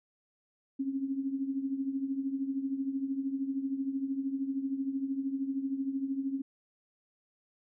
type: tone with tremolo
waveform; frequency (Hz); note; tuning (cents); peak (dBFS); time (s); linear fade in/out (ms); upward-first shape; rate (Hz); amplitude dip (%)
sine; 271.2; C#4; -38; -27; 0.79-6.42; 10; triangle; 13; 75
effects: none